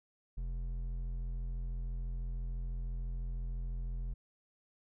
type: tone with hard clipping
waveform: sine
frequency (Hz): 43.02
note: F1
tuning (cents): -25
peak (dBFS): -37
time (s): 0.37-4.14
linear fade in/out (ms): 10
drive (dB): 7
effects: none